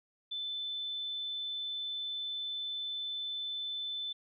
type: tone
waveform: sine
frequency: 3520 Hz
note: A7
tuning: in tune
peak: -35 dBFS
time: 0.31-4.13 s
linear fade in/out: 10 ms
effects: none